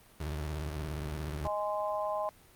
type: tone with vibrato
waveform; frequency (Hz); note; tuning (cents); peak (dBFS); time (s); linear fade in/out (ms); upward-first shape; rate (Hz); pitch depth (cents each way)
30% pulse; 75.7; D#2; -47; -31; 0.2-1.48; 5; sine; 17; 120
type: chord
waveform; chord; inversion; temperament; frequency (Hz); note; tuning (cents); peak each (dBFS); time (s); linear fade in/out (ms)
sine; Ab major; second; just; 623 / 830.6 / 1038.3; Eb5 / Ab5 / C6; +2 / 0 / -14; -33 / -36 / -36; 1.45-2.29; 0
effects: pink hiss -59 dBFS RMS until 2.55 s + Opus 32 kbps

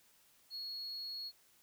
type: tone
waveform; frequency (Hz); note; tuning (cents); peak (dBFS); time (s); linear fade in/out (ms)
triangle; 4329; C#8; -42; -39; 0.5-1.32; 50
effects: tanh soft clip ceiling -35 dBFS + white hiss -68 dBFS RMS until 1.62 s

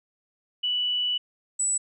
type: tone pair in turn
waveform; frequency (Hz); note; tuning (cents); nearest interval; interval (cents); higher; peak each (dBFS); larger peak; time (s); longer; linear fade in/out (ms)
sine; 2960 / 7902; F#7 / B8; 0 / 0; octave + perfect fourth; 1700; second; -23 / -22; second; 0.63-1.18 / 1.59-1.78; first; 10
effects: none

